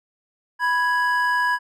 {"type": "tone pair together", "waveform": "triangle", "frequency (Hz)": [987.8, 1661.3], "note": ["B5", "G#6"], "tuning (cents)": [0, 0], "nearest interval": "major sixth", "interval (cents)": 900, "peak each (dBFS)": -19, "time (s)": [0.59, 1.59], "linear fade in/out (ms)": 50, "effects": []}